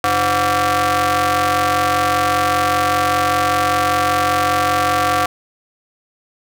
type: ring-modulated tone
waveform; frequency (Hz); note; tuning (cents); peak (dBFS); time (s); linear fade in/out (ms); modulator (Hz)
sawtooth; 213.9; A3; -49; -7; 0.04-5.26; 2; 940
effects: none